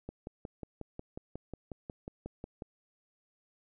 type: click train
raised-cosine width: 2 ms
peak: -27 dBFS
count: 15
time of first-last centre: 0.09-2.622 s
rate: 5.53 Hz
effects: none